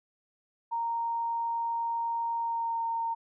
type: tone with pitch glide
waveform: sine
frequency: 928 to 918.4 Hz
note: A#5 to A#5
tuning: -8 to -26 cents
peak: -28 dBFS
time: 0.71-3.15 s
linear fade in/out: 20 ms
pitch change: -18 cents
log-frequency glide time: 2.38-2.84 s
effects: none